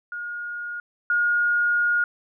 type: tone pair in turn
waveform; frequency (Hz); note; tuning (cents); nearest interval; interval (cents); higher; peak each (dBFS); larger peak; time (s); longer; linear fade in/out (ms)
sine; 1431 / 1431; F6 / F6; +42 / +42; unison; 0; neither; -29 / -18; second; 0.12-0.8 / 1.1-2.04; second; 2
effects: none